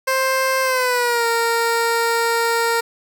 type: tone with pitch glide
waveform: 15% pulse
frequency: 526 to 463.2 Hz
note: C5 to A#4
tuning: +9 to -11 cents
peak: -10 dBFS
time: 0.07-2.81 s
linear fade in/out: 10 ms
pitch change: -220 cents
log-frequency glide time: 0.63-1.26 s
effects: none